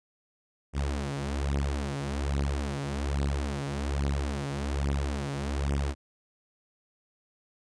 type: beating tone pair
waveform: sawtooth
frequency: 69.4 / 70.6 Hz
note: C#2 / C#2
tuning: +3 / +32 cents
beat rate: 1.2 Hz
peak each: -27 dBFS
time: 0.73-5.95 s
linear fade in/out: 50 ms
effects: resampled to 22050 Hz